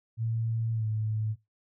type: tone with pitch glide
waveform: sine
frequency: 113.6 to 108.66 Hz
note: A#2 to A2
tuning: -44 to -21 cents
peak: -27 dBFS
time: 0.17-1.36 s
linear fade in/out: 50 ms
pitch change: -77 cents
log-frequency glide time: 0.73-0.86 s
effects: noise-tail reverb RT60 0.2 s tail -20 dB re dry